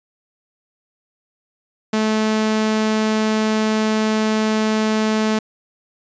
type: tone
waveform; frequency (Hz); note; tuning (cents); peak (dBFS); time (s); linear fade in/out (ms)
sawtooth; 217.1; A3; -23; -12; 1.93-5.39; 5
effects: resampled to 16000 Hz